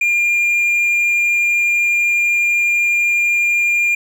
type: tone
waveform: triangle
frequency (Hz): 2404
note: D7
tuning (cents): +40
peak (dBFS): -11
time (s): 0.01-3.95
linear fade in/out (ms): 5
effects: none